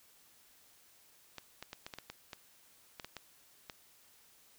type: clicks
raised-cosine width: 0.2 ms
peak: -26 dBFS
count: 12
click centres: 1.383 / 1.626 / 1.731 / 1.865 / 1.938 / 1.986 / 2.1 / 2.332 / 2.998 / 3.046 / 3.167 / 3.698 s
effects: white hiss -64 dBFS RMS until 4.58 s

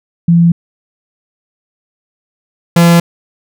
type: tone pair in turn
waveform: sine / 45% pulse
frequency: 169.7 / 170.34 Hz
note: F3 / F3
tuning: -49 / -43 cents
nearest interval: unison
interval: 6 cents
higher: second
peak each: -4 dBFS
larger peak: neither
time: 0.28-0.52 / 2.76-3 s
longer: neither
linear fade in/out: 5 ms
effects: none

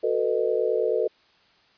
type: chord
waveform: sine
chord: B dominant seventh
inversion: second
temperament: just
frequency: 370.4 / 444.5 / 493.9 / 617.4 Hz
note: F#4 / A4 / B4 / D#5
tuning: +2 / +18 / 0 / -14 cents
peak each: -29 / -24 / -26 / -29 dBFS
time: 0.03-1.08 s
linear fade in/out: 10 ms
effects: white hiss -60 dBFS RMS until 1.77 s + resampled to 11025 Hz

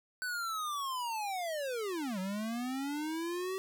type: linear two-way sweep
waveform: square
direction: down then up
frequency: 1518 to 183 to 384.9 Hz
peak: -35 dBFS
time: 0.22-3.58 s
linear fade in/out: 0 ms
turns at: 2.19 s
effects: none

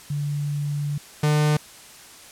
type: tone pair in turn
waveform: sine / 45% pulse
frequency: 145.2 / 150.06 Hz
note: D3 / D3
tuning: -19 / +38 cents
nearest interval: minor second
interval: 57 cents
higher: second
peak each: -23 / -17 dBFS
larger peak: second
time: 0.1-0.98 / 1.23-1.57 s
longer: first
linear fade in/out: 5 ms
effects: white hiss -45 dBFS RMS until 2.31 s + low-pass 11000 Hz 12 dB/octave

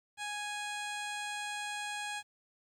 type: tone with low-pass filter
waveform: 15% pulse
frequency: 830 Hz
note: G#5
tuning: 1 cent flat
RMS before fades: -39 dBFS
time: 0.17-2.23 s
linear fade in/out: 50 ms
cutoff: 7600 Hz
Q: 1.5
effects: 11-bit

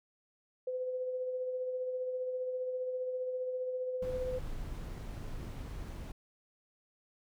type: tone with tremolo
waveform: sine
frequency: 508 Hz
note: B4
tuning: 49 cents sharp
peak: -32 dBFS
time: 0.67-4.39 s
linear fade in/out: 5 ms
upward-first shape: sine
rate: 15 Hz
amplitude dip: 35%
type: noise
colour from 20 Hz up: brown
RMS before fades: -41 dBFS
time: 4.02-6.12 s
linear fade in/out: 5 ms
effects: none

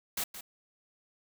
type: noise with echo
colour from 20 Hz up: white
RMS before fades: -33 dBFS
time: 0.17-0.24 s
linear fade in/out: 5 ms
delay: 170 ms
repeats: 1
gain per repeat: -11 dB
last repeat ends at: 0.41 s
effects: none

